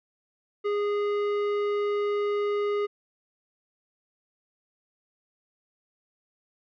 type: tone with tanh clipping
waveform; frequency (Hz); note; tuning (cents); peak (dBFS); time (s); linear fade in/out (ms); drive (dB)
triangle; 411.7; G#4; -15; -26; 0.64-2.87; 20; 17
effects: none